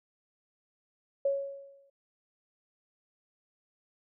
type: tone with exponential decay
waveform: sine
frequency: 554.4 Hz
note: C#5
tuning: in tune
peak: -23 dBFS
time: 1.25-1.9 s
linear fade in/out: 5 ms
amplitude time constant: 140 ms
effects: none